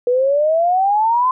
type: exponential sweep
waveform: sine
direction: up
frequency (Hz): 481.9 to 1043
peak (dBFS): -12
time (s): 0.07-1.31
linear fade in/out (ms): 2
effects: none